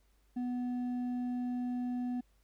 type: tone with hard clipping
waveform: sine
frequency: 246.9 Hz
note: B3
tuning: in tune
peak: -34 dBFS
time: 0.36-2.21 s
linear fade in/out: 10 ms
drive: 4 dB
effects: added 50 Hz sine -66 dBFS peak until 2.43 s + pink hiss -75 dBFS RMS until 2.43 s